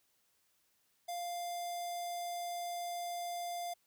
square tone with notch filter, 698.5 Hz, F5, in tune, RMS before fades -40 dBFS, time 1.08-3.74 s, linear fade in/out 10 ms, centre 1600 Hz, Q 0.68, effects white hiss -75 dBFS RMS until 3.86 s

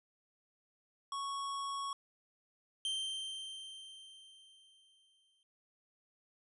square tone, 1108.7 Hz, C#6, in tune, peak -38 dBFS, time 1.12-1.93 s, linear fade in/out 2 ms
45% pulse tone with exponential decay, 3136 Hz, G7, in tune, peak -33 dBFS, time 2.85-5.43 s, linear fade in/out 1 ms, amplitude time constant 560 ms
effects resampled to 24000 Hz

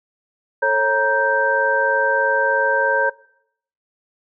sine tone cluster, 442.9 / 546 / 940 / 1565 Hz, A4 / C#5 / A#5 / G6, +11 / -26 / +14 / -3 cents, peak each -25 / -19 / -21 / -18 dBFS, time 0.62-3.1 s, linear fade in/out 10 ms, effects noise-tail reverb RT60 0.7 s tail -22 dB re dry

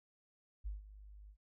sine tone with ADSR envelope, 51 Hz, G#1, 31 cents flat, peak -37 dBFS, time 0.64-1.37 s, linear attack 25 ms, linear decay 150 ms, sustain -15 dB, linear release 77 ms, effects none

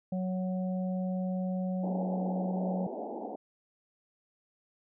harmonic tone, 185 Hz, F#3, in tune, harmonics 1 / 3 / 4, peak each -30 / -39 / -45 dBFS, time 0.12-2.87 s, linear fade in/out 5 ms
white band-pass noise, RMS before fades -39 dBFS, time 1.83-3.36 s, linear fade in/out 10 ms, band 200 to 860 Hz, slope 96 dB/octave
effects none

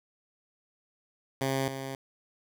10% pulse tone pair in turn, 134.5 / 134.5 Hz, C3 / C3, +48 / +48 cents, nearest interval unison, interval 0 cents, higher neither, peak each -19 / -27 dBFS, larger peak first, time 1.41-1.68 / 1.68-1.95 s, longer neither, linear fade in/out 2 ms, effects none

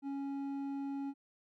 sine tone with hard clipping, 277.2 Hz, C#4, in tune, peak -38 dBFS, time 0.02-1.14 s, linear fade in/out 50 ms, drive 6 dB, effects none

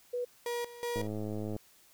sine tone, 490 Hz, B4, 14 cents flat, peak -31 dBFS, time 0.13-0.25 s, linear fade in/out 10 ms
35% pulse tone with tremolo, 477.8 Hz, A#4, 43 cents sharp, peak -31 dBFS, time 0.46-1.07 s, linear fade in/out 2 ms, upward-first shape square, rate 2.7 Hz, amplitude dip 80%
click train, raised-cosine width 2 ms, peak -25 dBFS, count 65, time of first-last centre 0.96-1.564 s, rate 106 Hz
effects white hiss -62 dBFS RMS until 1.93 s

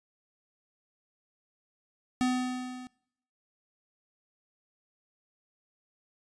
square tone with level ramp, 252.3 Hz, B3, 37 cents sharp, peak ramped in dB -24 to -43 dBFS, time 2.21-2.87 s, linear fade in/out 0 ms, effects noise-tail reverb RT60 0.7 s tail -23 dB re dry + resampled to 22050 Hz

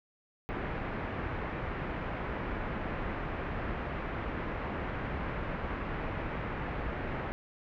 pink low-pass noise, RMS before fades -36 dBFS, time 0.49-7.32 s, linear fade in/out 0 ms, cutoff 2200 Hz, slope 24 dB/octave, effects none

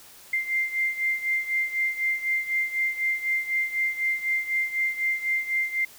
sine beating tone pair, 2093 / 2097 Hz, C7 / C7, 0 / +3 cents, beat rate 4 Hz, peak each -25 / -29 dBFS, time 0.33-5.85 s, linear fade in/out 5 ms, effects white hiss -49 dBFS RMS until 5.98 s

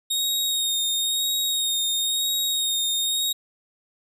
sawtooth tone with vibrato, 3729 Hz, A#7, in tune, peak -19 dBFS, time 0.1-3.33 s, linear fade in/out 10 ms, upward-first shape sine, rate 0.99 Hz, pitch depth 24 cents each way, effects none

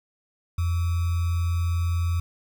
sine tone with sample-and-hold, 85.6 Hz, F2, 34 cents flat, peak -21 dBFS, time 0.58-2.2 s, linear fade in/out 5 ms, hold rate 1225 Hz, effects none

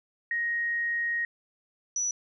sine tone pair in turn, 1875 / 5910 Hz, A#6 / F#8, +10 / -3 cents, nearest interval octave + minor sixth, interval 1987 cents, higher second, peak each -26 dBFS, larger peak neither, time 0.31-1.25 / 1.96-2.11 s, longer first, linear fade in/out 2 ms, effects none

